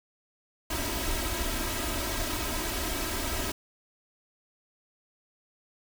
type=noise with comb filter; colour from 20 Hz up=pink; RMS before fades=-31 dBFS; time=0.7-3.52 s; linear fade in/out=5 ms; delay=3.1 ms; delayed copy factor=+0.8; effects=none